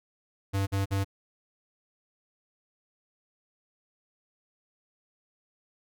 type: tone bursts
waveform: square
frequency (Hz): 98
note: G2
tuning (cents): 0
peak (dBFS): -26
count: 3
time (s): 0.53-1.046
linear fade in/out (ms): 20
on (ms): 140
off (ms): 48
effects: none